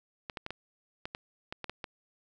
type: clicks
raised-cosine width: 0.3 ms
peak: -21 dBFS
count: 10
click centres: 0.298 / 0.372 / 0.464 / 0.506 / 1.055 / 1.149 / 1.525 / 1.643 / 1.696 / 1.842 s
effects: none